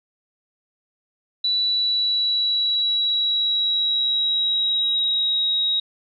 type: tone with pitch glide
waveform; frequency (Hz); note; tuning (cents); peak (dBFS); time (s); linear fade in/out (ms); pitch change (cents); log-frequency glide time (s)
sine; 3951 to 3803; B7 to A#7; 0 to +34; -18; 1.44-5.8; 5; -66; 1.6-5.47
effects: none